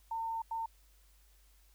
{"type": "tone bursts at uneven times", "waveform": "sine", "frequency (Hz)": 906, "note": "A#5", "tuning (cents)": -50, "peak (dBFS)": -34, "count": 2, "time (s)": [[0.11, 0.42], [0.51, 0.66]], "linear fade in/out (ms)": 5, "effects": ["added 50 Hz sine -62 dBFS peak until 1.74 s", "white hiss -69 dBFS RMS until 1.74 s"]}